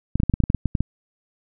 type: clicks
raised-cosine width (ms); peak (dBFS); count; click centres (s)
5; -7; 12; 0.156 / 0.201 / 0.234 / 0.297 / 0.339 / 0.403 / 0.438 / 0.501 / 0.547 / 0.657 / 0.752 / 0.806
effects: none